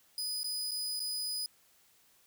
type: tone with dropouts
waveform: sawtooth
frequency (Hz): 4978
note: D#8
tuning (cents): 0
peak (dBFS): -31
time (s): 0.18-1.46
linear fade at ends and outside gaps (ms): 1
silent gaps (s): 0.432-0.443 / 0.71-0.716 / 0.995-1.002
effects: white hiss -66 dBFS RMS until 2.26 s